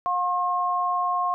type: tone pair together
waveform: sine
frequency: 716.8 / 1074 Hz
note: F5 / C6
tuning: +45 / +45 cents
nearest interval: perfect fifth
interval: 700 cents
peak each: -26 / -23 dBFS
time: 0.06-1.34 s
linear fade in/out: 0 ms
effects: none